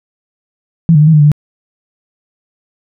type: tone with pitch steps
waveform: sine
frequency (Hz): 165.8 / 148.7 / 152.1 / 160.7 / 151.7 / 146.9 / 149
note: E3 / D3 / D#3 / E3 / D#3 / D3 / D3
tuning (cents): +10 / +22 / -39 / -44 / -44 / +1 / +25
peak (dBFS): -3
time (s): 0.89-1.317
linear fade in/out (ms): 0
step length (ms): 61
effects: none